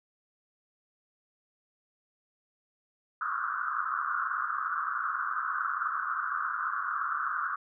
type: band-pass noise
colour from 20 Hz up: white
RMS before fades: -32 dBFS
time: 3.21-7.56 s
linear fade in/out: 5 ms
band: 1100 to 1500 Hz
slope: 96 dB/octave
effects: none